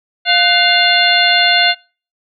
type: harmonic tone with a mistuned harmonic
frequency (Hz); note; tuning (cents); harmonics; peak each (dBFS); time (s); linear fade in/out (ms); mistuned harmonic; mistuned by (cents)
701; F5; +6; 1 / 2 / 3 / 4 / 5 / 6; -16 / -16 / -16 / -16 / -16 / -16; 0.25-1.75; 50; 2; +120
effects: noise-tail reverb RT60 0.4 s tail -26 dB re dry